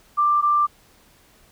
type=tone pair in turn; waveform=sine; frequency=1182 / 1182 Hz; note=D6 / D6; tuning=+11 / +11 cents; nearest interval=unison; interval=0 cents; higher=neither; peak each=-15 dBFS; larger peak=neither; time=0.17-0.42 / 0.42-0.67 s; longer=neither; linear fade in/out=20 ms; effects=pink hiss -55 dBFS RMS until 1.51 s